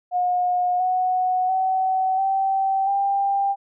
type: tone with pitch steps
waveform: sine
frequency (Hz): 720 / 737.7 / 755.8 / 774.4 / 793.4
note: F#5 / F#5 / F#5 / G5 / G5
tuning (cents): -47 / -5 / +37 / -21 / +21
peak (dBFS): -18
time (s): 0.11-3.56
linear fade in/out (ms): 50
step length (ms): 690
effects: none